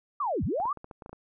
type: linear two-way sweep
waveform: sine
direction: down then up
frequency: 1224 to 58.27 to 1224 Hz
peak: -26 dBFS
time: 0.2-0.73 s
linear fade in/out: 5 ms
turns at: 0.44 s
type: clicks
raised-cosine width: 1 ms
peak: -29 dBFS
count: 9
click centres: 0.601 / 0.655 / 0.773 / 0.844 / 0.912 / 1.022 / 1.061 / 1.094 / 1.13 s
effects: none

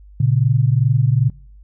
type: tone pair together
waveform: sine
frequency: 117.1 / 139.6 Hz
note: A#2 / C#3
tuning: +8 / +13 cents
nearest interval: minor third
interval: 305 cents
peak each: -15 dBFS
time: 0.2-1.3 s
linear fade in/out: 5 ms
effects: noise-tail reverb RT60 0.5 s tail -22 dB re dry + added 50 Hz sine -40 dBFS peak until 1.63 s

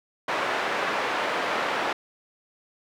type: band-pass noise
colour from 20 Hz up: pink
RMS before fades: -27 dBFS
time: 0.28-1.93 s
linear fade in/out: 5 ms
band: 540 to 2200 Hz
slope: 12 dB/octave
effects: none

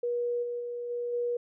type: tone with level steps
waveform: sine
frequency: 481.1 Hz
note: B4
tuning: 45 cents flat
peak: -27 / -31 / -33 / -30 / -27 dBFS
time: 0.03-1.37 s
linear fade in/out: 5 ms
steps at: 0.42 / 0.59 / 0.89 / 1.12 s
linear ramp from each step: 20 ms
effects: none

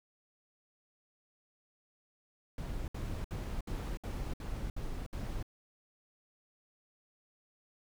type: noise bursts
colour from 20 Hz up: brown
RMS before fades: -38 dBFS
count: 8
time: 2.58-5.428 s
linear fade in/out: 2 ms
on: 300 ms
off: 64 ms
effects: none

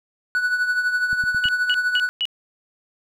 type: tone with tremolo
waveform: triangle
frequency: 1480 Hz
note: F#6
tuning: in tune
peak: -14 dBFS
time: 0.35-2.09 s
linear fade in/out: 0 ms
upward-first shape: triangle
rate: 12 Hz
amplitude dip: 65%
type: click train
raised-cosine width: 5 ms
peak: -24 dBFS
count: 4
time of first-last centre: 1.13-1.456 s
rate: 9.21 Hz
type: tone bursts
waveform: sine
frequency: 2929 Hz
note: F#7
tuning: 18 cents flat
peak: -19 dBFS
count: 4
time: 1.44-2.254 s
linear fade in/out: 0 ms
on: 46 ms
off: 210 ms
effects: none

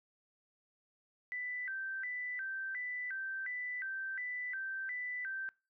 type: tone with vibrato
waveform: sine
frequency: 1760 Hz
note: A6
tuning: in tune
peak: -37 dBFS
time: 1.32-5.49 s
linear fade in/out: 0 ms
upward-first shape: square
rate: 1.4 Hz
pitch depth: 210 cents each way
effects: noise-tail reverb RT60 0.3 s tail -24 dB re dry

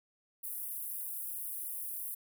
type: high-pass noise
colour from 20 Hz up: pink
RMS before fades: -40 dBFS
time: 0.43-2.15 s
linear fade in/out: 10 ms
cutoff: 10000 Hz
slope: 48 dB/octave
effects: none

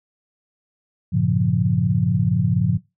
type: chord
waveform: sine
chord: G half-diminished seventh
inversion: none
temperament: equal with one note detuned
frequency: 98 / 114.47 / 138.59 / 174.61 Hz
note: G2 / Bb2 / Db3 / F3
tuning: 0 / -31 / 0 / 0 cents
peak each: -24 / -22 / -21 / -20 dBFS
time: 1.12-2.78 s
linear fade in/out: 20 ms
effects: noise-tail reverb RT60 0.2 s tail -17 dB re dry

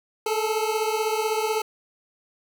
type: beating tone pair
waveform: 25% pulse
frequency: 430.1 / 446.1 Hz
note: A4 / A4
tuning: -39 / +24 cents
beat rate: 16 Hz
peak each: -21 / -23 dBFS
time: 0.26-1.62 s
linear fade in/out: 5 ms
effects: 9-bit

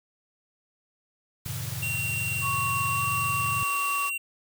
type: high-pass noise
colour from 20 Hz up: white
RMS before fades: -38 dBFS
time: 1.45-4.1 s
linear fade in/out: 10 ms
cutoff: 260 Hz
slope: 48 dB/octave
type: chord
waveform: sine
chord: F# diminished seventh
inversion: none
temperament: just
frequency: 92.5 / 111 / 133.2 / 159.84 Hz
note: F#2 / A2 / C3 / Eb3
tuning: 0 / +16 / +31 / +47 cents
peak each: -39 / -36 / -36 / -41 dBFS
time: 1.46-3.63 s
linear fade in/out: 0 ms
type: tone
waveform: square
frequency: 2749 Hz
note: F7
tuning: 28 cents flat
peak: -29 dBFS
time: 1.82-4.18 s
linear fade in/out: 10 ms
type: tone with pitch glide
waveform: sine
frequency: 1108.7 to 1131.3 Hz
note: C#6 to C#6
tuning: 0 to +35 cents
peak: -27 dBFS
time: 2.41-4.11 s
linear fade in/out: 50 ms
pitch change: +35 cents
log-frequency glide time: 2.92-3.03 s
effects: none

